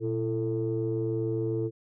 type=tone cluster; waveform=sine; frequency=119.3 / 335.7 / 442.9 Hz; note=A#2 / E4 / A4; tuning=+41 / +32 / +11 cents; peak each=-30 dBFS; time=0-1.71 s; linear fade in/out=50 ms; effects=tanh soft clip ceiling -19 dBFS